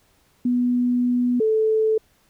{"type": "tone pair in turn", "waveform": "sine", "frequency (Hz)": [245.7, 437.8], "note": ["B3", "A4"], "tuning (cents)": [-9, -9], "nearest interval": "minor seventh", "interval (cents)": 1000, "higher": "second", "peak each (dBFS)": [-17, -16], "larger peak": "second", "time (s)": [[0.45, 1.4], [1.4, 1.98]], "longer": "first", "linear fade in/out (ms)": 5, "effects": ["pink hiss -61 dBFS RMS until 2.29 s"]}